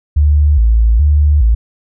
sine tone with vibrato, 64.3 Hz, C2, 30 cents flat, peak -6 dBFS, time 0.16-1.55 s, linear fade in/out 10 ms, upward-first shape square, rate 1.2 Hz, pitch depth 240 cents each way, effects none

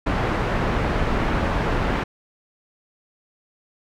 pink low-pass noise, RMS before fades -22 dBFS, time 0.06-2.04 s, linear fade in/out 10 ms, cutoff 1800 Hz, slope 12 dB/octave, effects none

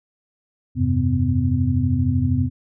sine tone cluster, 86.5 / 99.2 / 130.4 / 252.4 Hz, F2 / G2 / C3 / B3, -16 / +21 / -5 / +38 cents, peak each -22 dBFS, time 0.75-2.5 s, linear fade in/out 50 ms, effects none

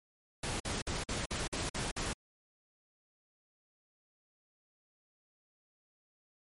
pink noise bursts, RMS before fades -36 dBFS, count 8, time 0.43-2.133 s, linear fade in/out 5 ms, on 170 ms, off 49 ms, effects MP3 48 kbps

